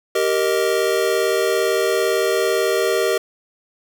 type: chord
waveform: square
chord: Eb major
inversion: first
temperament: just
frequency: 388.9 / 466.7 / 622.3 Hz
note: G4 / Bb4 / Eb5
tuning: -14 / +2 / 0 cents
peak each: -21 / -21 / -23 dBFS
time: 0.15-3.18 s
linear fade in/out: 5 ms
effects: none